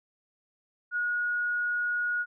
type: tone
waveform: sine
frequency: 1448 Hz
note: F#6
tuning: 38 cents flat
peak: -26 dBFS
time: 0.91-2.26 s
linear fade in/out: 50 ms
effects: none